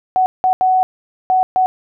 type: tone bursts at uneven times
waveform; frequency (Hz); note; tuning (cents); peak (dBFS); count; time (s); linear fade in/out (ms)
sine; 746; F#5; +14; -10; 5; 0.16-0.26 / 0.44-0.53 / 0.61-0.83 / 1.3-1.43 / 1.56-1.66; 0
effects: none